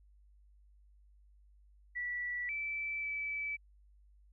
sine tone with pitch steps, 1954 / 2320 / 2305 Hz, B6 / D7 / D7, -19 / -22 / -33 cents, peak -35 dBFS, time 1.95-3.57 s, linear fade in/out 20 ms, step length 540 ms, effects added 50 Hz sine -60 dBFS peak until 4.32 s

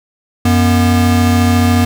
square tone pair together, 91.93 / 241.7 Hz, F#2 / B3, -11 / -37 cents, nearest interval octave + perfect fourth, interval 1674 cents, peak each -12 dBFS, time 0.45-1.85 s, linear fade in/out 5 ms, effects none

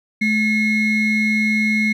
triangle ring-modulated tone, 975 Hz, B5, 23 cents flat, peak -10 dBFS, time 0.21-1.93 s, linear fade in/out 10 ms, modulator 1190 Hz, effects none

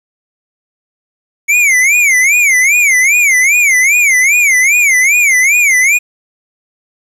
square tone with vibrato, 2213 Hz, C#7, 3 cents flat, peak -7 dBFS, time 1.48-5.99 s, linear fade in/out 20 ms, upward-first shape sine, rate 2.5 Hz, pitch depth 190 cents each way, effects low-pass 12000 Hz 12 dB/octave + 7-bit

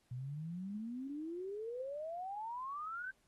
sine exponential sweep, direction up, 120.2 to 1568 Hz, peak -40 dBFS, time 0.11-3.11 s, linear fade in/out 5 ms, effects pink hiss -75 dBFS RMS until 3.27 s + AAC 32 kbps

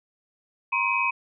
sine tone cluster, 956 / 1057 / 2312 / 2528 Hz, A#5 / C6 / D7 / D#7, +43 / +17 / -28 / +27 cents, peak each -29 / -27 / -31 / -24 dBFS, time 0.72-1.11 s, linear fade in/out 10 ms, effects none

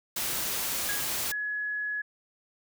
white noise, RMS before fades -31 dBFS, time 0.16-1.32 s, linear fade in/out 5 ms
sine tone with exponential decay, 1652 Hz, G#6, 10 cents flat, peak -29 dBFS, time 0.89-1.25 s, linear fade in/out 0 ms, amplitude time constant 77 ms
sine tone, 1690 Hz, G#6, 30 cents sharp, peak -29 dBFS, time 1.31-2.02 s, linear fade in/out 10 ms
effects none

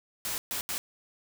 white noise bursts at uneven times, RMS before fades -33 dBFS, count 3, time 0.25-0.38 / 0.51-0.61 / 0.69-0.78 s, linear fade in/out 0 ms, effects none

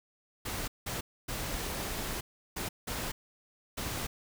pink noise bursts at uneven times, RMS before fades -36 dBFS, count 6, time 0.45-0.68 / 0.86-1.01 / 1.28-2.21 / 2.56-2.69 / 2.87-3.12 / 3.77-4.07 s, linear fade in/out 10 ms, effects none

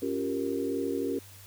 sine chord, G half-diminished seventh, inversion second, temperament equal, 277.2 / 349.2 / 392 / 466.2 Hz, Db4 / F4 / G4 / Bb4, 0 / 0 / 0 / 0 cents, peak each -32 / -36 / -33 / -34 dBFS, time 0.02-1.19 s, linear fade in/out 5 ms, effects added 97 Hz sine -51 dBFS peak until 1.46 s + white hiss -52 dBFS RMS until 1.46 s

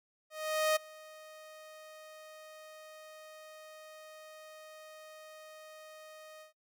sawtooth tone with ADSR envelope, 622.3 Hz, D#5, in tune, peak -22 dBFS, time 0.3-6.53 s, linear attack 460 ms, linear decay 12 ms, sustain -24 dB, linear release 120 ms, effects noise-tail reverb RT60 0.1 s tail -20 dB re dry

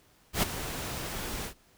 pink noise with ADSR envelope, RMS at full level -24 dBFS, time 0.33-1.54 s, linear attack 98 ms, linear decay 11 ms, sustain -12 dB, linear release 91 ms, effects pink hiss -63 dBFS RMS until 1.77 s

